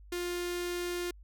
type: tone with notch filter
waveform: sawtooth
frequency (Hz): 352.1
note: F4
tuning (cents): +14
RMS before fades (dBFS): -35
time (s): 0.12-1.11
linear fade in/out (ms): 5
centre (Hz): 810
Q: 0.93
effects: added 50 Hz sine -50 dBFS peak until 1.23 s